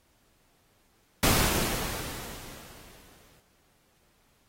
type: noise with exponential decay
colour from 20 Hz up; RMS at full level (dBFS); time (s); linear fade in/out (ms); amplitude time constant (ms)
pink; -22; 1.23-3.4; 2; 470
effects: pink hiss -67 dBFS RMS until 4.48 s + AAC 48 kbps